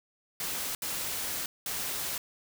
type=noise bursts at uneven times; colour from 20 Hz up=white; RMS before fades=-34 dBFS; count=3; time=0.4-0.75 / 0.82-1.46 / 1.66-2.18 s; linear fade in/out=2 ms; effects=none